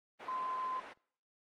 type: band-pass noise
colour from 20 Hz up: pink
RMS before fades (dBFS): -49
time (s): 0.19-0.94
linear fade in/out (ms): 20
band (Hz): 520 to 2100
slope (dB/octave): 12
type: tone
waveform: sine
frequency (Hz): 1031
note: C6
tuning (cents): -26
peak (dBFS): -35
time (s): 0.28-0.8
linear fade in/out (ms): 5
effects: noise-tail reverb RT60 0.6 s tail -26 dB re dry + Opus 24 kbps